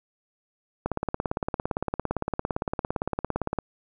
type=click train; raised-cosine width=1 ms; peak=-12 dBFS; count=49; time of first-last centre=0.86-3.587 s; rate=17.6 Hz; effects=none